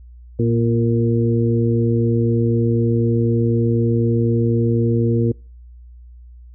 harmonic tone with a mistuned harmonic, 116 Hz, A#2, 8 cents flat, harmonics 1 / 2 / 3 / 4, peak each -17 / -20 / -22 / -23 dBFS, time 0.39-5.32 s, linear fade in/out 5 ms, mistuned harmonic 2, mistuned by +29 cents, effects noise-tail reverb RT60 0.4 s tail -26 dB re dry + added 60 Hz sine -38 dBFS peak until 6.54 s

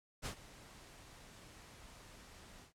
pink noise with ADSR envelope, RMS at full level -40 dBFS, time 0.22-2.73 s, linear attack 40 ms, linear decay 85 ms, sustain -17 dB, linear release 110 ms, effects noise-tail reverb RT60 0.1 s tail -19 dB re dry + low-pass 10000 Hz 12 dB/octave

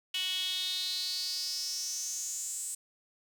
sawtooth tone with high-pass filter sweep, 370 Hz, F#4, in tune, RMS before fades -35 dBFS, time 0.14-2.75 s, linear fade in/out 5 ms, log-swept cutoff 3000 to 8100 Hz, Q 6.8, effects none

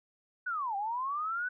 sine linear two-way sweep, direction down then up, 1513 to 773 to 1513 Hz, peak -31 dBFS, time 0.46-1.49 s, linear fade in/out 10 ms, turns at 0.76 s, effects none

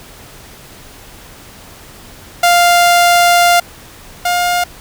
sawtooth tone pair in turn, 698.5 / 707.8 Hz, F5 / F5, 0 / +23 cents, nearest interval unison, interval 23 cents, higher second, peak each -3 / -8 dBFS, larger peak first, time 2.43-3.6 / 4.25-4.64 s, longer first, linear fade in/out 5 ms, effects pink hiss -37 dBFS RMS until 4.8 s

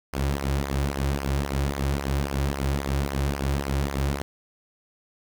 sawtooth tone with flanger, 69.4 Hz, C#2, 3 cents sharp, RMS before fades -26 dBFS, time 0.13-4.22 s, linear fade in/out 0 ms, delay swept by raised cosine 0.25 to 4.65 ms, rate 3.7 Hz, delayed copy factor -0.65, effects 9-bit

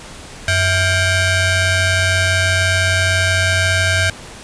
sawtooth ring-modulated tone, 746 Hz, F#5, 14 cents sharp, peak -6 dBFS, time 0.48-4.1 s, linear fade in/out 2 ms, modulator 839 Hz, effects pink hiss -35 dBFS RMS until 4.43 s + resampled to 22050 Hz

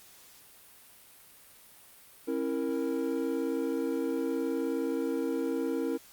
triangle chord, A# diminished, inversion first, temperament equal with one note detuned, 270.4 / 329.6 / 466.2 Hz, C#4 / E4 / A#4, -43 / 0 / 0 cents, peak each -31 dBFS, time 2.27-5.98 s, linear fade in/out 20 ms, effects white hiss -55 dBFS RMS until 6.12 s + Opus 48 kbps

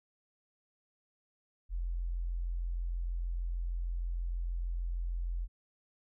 sine tone, 43.21 Hz, F1, 18 cents flat, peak -32 dBFS, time 1.69-5.48 s, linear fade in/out 50 ms, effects none

